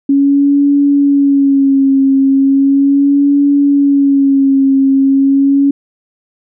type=tone with vibrato; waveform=sine; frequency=277.2 Hz; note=C#4; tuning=in tune; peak=-6 dBFS; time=0.09-5.71 s; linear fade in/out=5 ms; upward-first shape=sine; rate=0.37 Hz; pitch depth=42 cents each way; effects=none